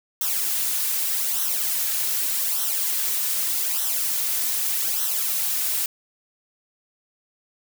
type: noise with flanger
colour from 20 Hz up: blue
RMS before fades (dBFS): -24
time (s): 0.21-5.86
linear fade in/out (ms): 2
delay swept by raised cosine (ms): 0.42 to 3.72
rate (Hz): 0.83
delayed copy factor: -0.7
effects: none